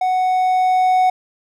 triangle tone with level ramp, 741 Hz, F#5, 2 cents sharp, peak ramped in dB -13 to -9 dBFS, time 0.01-1.1 s, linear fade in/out 5 ms, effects none

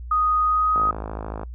sine tone with pitch glide, 1244.5 to 1256.1 Hz, D#6 to D#6, 0 to +16 cents, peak -17 dBFS, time 0.11-0.91 s, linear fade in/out 5 ms, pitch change +16 cents, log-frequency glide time 0.43-0.73 s
click train, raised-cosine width 1 ms, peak -17 dBFS, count 37, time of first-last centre 0.76-1.433 s, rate 53.5 Hz
effects noise-tail reverb RT60 0.1 s tail -24 dB re dry + added 60 Hz sine -32 dBFS peak until 1.54 s

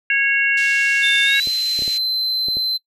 harmonic tone, 550 Hz, C#5, 14 cents flat, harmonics 3 / 4 / 5, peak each -18 / -19 / -19 dBFS, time 0.1-1.4 s, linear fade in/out 2 ms
white band-pass noise, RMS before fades -33 dBFS, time 0.57-1.98 s, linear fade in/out 5 ms, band 2300 to 7000 Hz, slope 24 dB/octave
triangle tone with pitch glide, 3591 to 4078 Hz, A7 to C8, +35 to -45 cents, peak -17 dBFS, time 1.02-2.78 s, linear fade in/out 20 ms, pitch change +220 cents, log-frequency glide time 1.24-1.47 s
clicks, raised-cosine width 2 ms, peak -20 dBFS, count 6, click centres 1.473 / 1.791 / 1.822 / 1.879 / 2.485 / 2.57 s
effects noise-tail reverb RT60 0.1 s tail -24 dB re dry

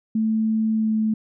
sine tone with pitch glide, 220 to 218.1 Hz, A3 to A3, 0 to -15 cents, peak -18 dBFS, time 0.15-1.14 s, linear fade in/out 5 ms, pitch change -15 cents, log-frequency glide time 0.73-0.93 s, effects none

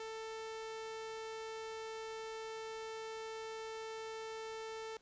sawtooth tone, 443.6 Hz, A4, 14 cents sharp, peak -39 dBFS, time 0-4.97 s, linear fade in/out 2 ms, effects pink hiss -69 dBFS RMS until 5.01 s + resampled to 16000 Hz

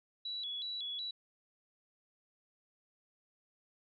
sine tone with vibrato, 3644 Hz, A#7, 40 cents flat, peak -37 dBFS, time 0.25-1.11 s, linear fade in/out 5 ms, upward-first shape square, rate 2.7 Hz, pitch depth 130 cents each way, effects MP3 48 kbps

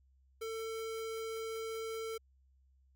square tone, 447.4 Hz, A4, 29 cents sharp, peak -39 dBFS, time 0.41-2.18 s, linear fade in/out 10 ms, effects added 66 Hz sine -65 dBFS peak until 2.95 s

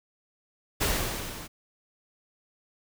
pink noise with level ramp, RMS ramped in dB -24 to -42 dBFS, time 0.8-1.48 s, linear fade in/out 20 ms, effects none

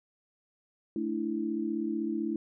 sine chord, A suspended fourth, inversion none, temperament equal, 220 / 293.7 / 329.6 Hz, A3 / D4 / E4, 0 / 0 / 0 cents, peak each -34 / -35 / -32 dBFS, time 0.96-2.36 s, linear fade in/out 2 ms, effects none

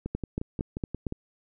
two click trains, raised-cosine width 3 ms, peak -19 / -16 dBFS, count 7 / 5, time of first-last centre 0.06-1.124 / 0.15-1.067 s, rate 5.64 / 4.36 Hz, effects none

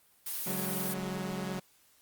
blue noise, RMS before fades -36 dBFS, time 0.26-0.94 s, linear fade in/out 5 ms
sawtooth chord, C# suspended fourth, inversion none, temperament equal with one note detuned, 141.5 / 185 / 207.7 Hz, C#3 / F#3 / G#3, +36 / 0 / 0 cents, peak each -38 / -32 / -36 dBFS, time 0.46-1.6 s, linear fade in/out 10 ms
effects white hiss -65 dBFS RMS until 2.01 s + Opus 32 kbps

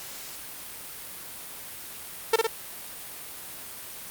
sawtooth tone with echo, 450.8 Hz, A4, 42 cents sharp, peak -13 dBFS, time 2.33-2.36 s, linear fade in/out 5 ms, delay 55 ms, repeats 2, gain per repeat -3 dB, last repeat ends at 2.47 s, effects white hiss -40 dBFS RMS until 4.1 s + Opus 48 kbps

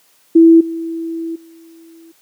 sine tone with level steps, 329.6 Hz, E4, in tune, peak -3 / -20 / -39 dBFS, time 0.35-2.12 s, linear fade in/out 10 ms, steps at 0.6 / 1.35 s, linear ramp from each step 10 ms, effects white hiss -54 dBFS RMS until 2.21 s + high-pass 150 Hz 12 dB/octave

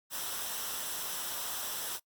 white noise with comb filter, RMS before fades -37 dBFS, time 0.1-2 s, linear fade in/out 50 ms, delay 0.44 ms, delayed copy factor -0.55, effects noise-tail reverb RT60 0.1 s tail -22 dB re dry + Opus 48 kbps

